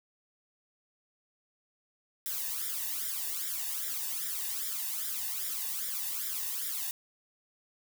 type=noise with flanger; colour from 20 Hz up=blue; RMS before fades=-35 dBFS; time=2.26-6.91 s; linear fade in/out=0 ms; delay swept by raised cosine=0.55 to 1.12 ms; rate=2.5 Hz; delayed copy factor=+0.9; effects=none